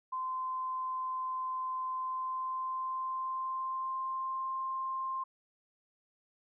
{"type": "tone with pitch glide", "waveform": "sine", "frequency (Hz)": [1034, 1054.5], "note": ["C6", "C6"], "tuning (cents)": [-21, 13], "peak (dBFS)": -33, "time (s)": [0.12, 5.24], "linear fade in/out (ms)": 10, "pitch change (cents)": 34, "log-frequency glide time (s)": [1.91, 4.56], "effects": []}